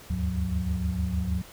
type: tone cluster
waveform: sine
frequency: 73.6 / 80.1 / 101.3 / 181.3 Hz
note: D2 / E2 / G#2 / F#3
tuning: +4 / -49 / -43 / -35 cents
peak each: -29 / -32 / -33 / -30 dBFS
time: 0.1-1.42 s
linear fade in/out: 5 ms
effects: pink hiss -48 dBFS RMS until 1.52 s